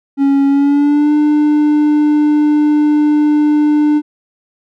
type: tone with pitch glide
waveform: triangle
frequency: 277.2 to 298.8 Hz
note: C#4 to D4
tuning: 0 to +30 cents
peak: -6 dBFS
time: 0.17-4.02 s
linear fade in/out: 50 ms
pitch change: +130 cents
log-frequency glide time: 0.47-1.13 s
effects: none